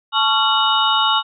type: tone cluster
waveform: sine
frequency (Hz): 872 / 1113 / 1375 / 2947 / 3707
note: A5 / C#6 / F6 / F#7 / A#7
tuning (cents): -16 / +7 / -27 / -8 / -10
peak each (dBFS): -20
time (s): 0.12-1.23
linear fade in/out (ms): 50
effects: none